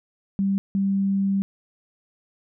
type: tone bursts at uneven times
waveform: sine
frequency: 196 Hz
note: G3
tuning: in tune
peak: -19 dBFS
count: 2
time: 0.39-0.58 / 0.75-1.42 s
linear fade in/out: 0 ms
effects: none